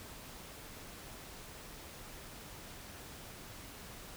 silence, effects pink hiss -50 dBFS RMS until 4.16 s

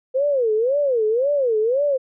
sine tone with vibrato, 500 Hz, B4, 21 cents sharp, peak -16 dBFS, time 0.14-1.98 s, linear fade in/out 20 ms, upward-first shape sine, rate 1.9 Hz, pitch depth 270 cents each way, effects none

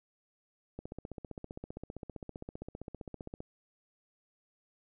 click train, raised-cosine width 2 ms, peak -28 dBFS, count 41, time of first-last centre 0.79-3.404 s, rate 15.3 Hz, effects none

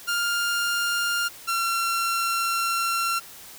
sawtooth tone pair in turn, 1403 / 1363.8 Hz, F6 / F6, +8 / -42 cents, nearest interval unison, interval 50 cents, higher first, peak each -19 / -19 dBFS, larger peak neither, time 0.07-1.29 / 1.47-3.2 s, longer second, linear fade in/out 20 ms, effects white hiss -44 dBFS RMS until 3.58 s

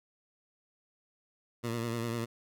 15% pulse tone with vibrato, 116.54 Hz, A#2, in tune, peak -26 dBFS, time 1.63-2.26 s, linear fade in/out 20 ms, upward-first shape triangle, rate 10 Hz, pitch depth 60 cents each way, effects none

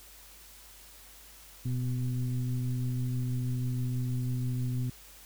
sine tone with frequency modulation, 123.9 Hz, B2, 6 cents sharp, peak -28 dBFS, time 1.65-4.9 s, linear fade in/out 5 ms, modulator 127 Hz, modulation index 0.67, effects added 50 Hz sine -57 dBFS peak until 5.25 s + white hiss -53 dBFS RMS until 5.25 s

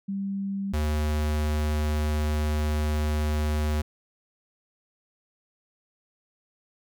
sine / square tone pair in turn, 196.6 / 75.67 Hz, G3 / D#2, +5 / -48 cents, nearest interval octave + perfect fourth, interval 1653 cents, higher first, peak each -27 / -24 dBFS, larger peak second, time 0.08-0.73 / 0.73-3.82 s, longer second, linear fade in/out 10 ms, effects none

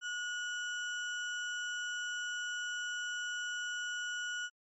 sine tone with sample-and-hold, 1450 Hz, F#6, 35 cents flat, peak -35 dBFS, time 0.01-4.5 s, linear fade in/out 50 ms, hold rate 4410 Hz, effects low-pass 10000 Hz 12 dB/octave + MP3 32 kbps

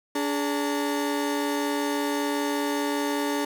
35% pulse tone cluster, 287.8 / 419.9 / 905 Hz, D4 / G#4 / A5, -35 / +19 / +48 cents, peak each -25 / -29 / -30 dBFS, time 0.15-3.45 s, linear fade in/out 5 ms, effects none

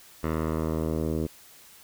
10% pulse tone with low-pass filter sweep, 79.4 Hz, D#2, 36 cents sharp, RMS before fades -28 dBFS, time 0.23-1.27 s, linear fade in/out 10 ms, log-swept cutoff 1700 to 420 Hz, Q 1.1, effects white hiss -52 dBFS RMS until 1.83 s

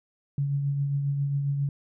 sine tone with tremolo, 140.9 Hz, C#3, 29 cents sharp, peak -22 dBFS, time 0.38-1.69 s, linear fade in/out 2 ms, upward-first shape triangle, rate 7.4 Hz, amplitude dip 40%, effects none

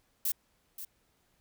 violet noise with echo, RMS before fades -30 dBFS, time 0.25-0.32 s, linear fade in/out 5 ms, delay 530 ms, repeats 1, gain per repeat -12 dB, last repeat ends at 0.85 s, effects pink hiss -72 dBFS RMS until 1.4 s

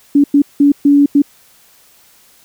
sine tone bursts at uneven times, 285.2 Hz, C#4, 49 cents sharp, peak -5 dBFS, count 5, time 0.15-0.24 / 0.34-0.42 / 0.6-0.72 / 0.85-1.06 / 1.15-1.22 s, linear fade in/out 5 ms, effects white hiss -48 dBFS RMS until 2.44 s

